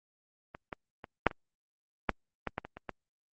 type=clicks; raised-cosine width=0.5 ms; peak=-28 / -22 / -28 / -6 / -27 / -10 / -17 / -18 / -26 / -27 / -20 dBFS; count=11; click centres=0.549 / 0.728 / 1.042 / 1.267 / 1.312 / 2.093 / 2.473 / 2.581 / 2.65 / 2.77 / 2.893 s; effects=Opus 24 kbps